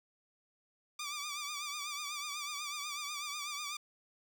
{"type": "tone with vibrato", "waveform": "10% pulse", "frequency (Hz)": 1178, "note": "D6", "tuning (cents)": 5, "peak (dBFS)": -30, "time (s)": [0.99, 3.77], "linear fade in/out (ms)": 5, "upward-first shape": "triangle", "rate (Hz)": 8.1, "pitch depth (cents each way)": 79, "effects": []}